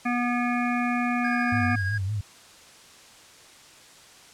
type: harmonic tone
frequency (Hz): 242.9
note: B3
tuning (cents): -29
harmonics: 1 / 3 / 5 / 7 / 9 / 10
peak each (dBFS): -25 / -30 / -32 / -33 / -35 / -35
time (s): 0.05-1.76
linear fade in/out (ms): 10
type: tone with tremolo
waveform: triangle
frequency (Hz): 1638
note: G#6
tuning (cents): -24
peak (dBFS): -25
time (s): 1.24-1.98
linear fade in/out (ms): 5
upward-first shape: triangle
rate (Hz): 13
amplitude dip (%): 40
type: tone with vibrato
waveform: sine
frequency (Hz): 100.7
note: G2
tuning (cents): +47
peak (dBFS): -25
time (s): 1.52-2.21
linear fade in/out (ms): 5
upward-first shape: sine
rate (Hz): 5.3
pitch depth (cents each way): 120
effects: white hiss -50 dBFS RMS until 4.33 s + low-pass 8000 Hz 12 dB/octave